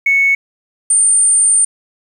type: tone pair in turn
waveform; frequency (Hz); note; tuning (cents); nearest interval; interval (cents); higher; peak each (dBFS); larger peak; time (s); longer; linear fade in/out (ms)
sine; 2211 / 8949; C#7 / C#9; -5 / +15; 2 octaves; 2420; second; -8 / -7; second; 0.06-0.35 / 0.9-1.65; second; 5
effects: tanh soft clip ceiling -3 dBFS + 7-bit